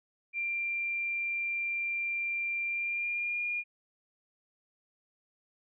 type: tone with pitch glide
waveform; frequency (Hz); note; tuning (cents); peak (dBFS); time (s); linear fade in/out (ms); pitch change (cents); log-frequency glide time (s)
sine; 2374 to 2421; D7 to D#7; +18 to -48; -30; 0.33-3.64; 50; +34; 2.65-3.43
effects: none